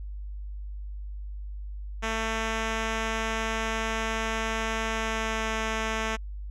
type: tone with pitch glide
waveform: 5% pulse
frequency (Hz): 222.9 to 221.2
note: A3 to A3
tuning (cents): +23 to +9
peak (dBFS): -16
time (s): 2.02-6.17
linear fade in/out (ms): 20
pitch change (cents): -14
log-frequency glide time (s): 4.88-5.53
effects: added 50 Hz sine -34 dBFS peak until 6.5 s + low-pass 6000 Hz 12 dB/octave